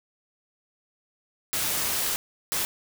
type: noise bursts at uneven times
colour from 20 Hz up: white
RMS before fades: -27 dBFS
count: 2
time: 1.53-2.16 / 2.52-2.65 s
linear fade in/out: 0 ms
effects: none